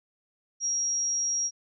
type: tone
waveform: sine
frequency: 5650 Hz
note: F8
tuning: 19 cents sharp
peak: -25 dBFS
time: 0.6-1.51 s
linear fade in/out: 50 ms
effects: none